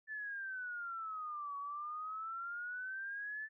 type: exponential two-way sweep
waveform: sine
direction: down then up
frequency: 1760 to 1124 to 1760 Hz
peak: -40 dBFS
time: 0.07-3.49 s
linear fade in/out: 50 ms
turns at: 1.57 s
effects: none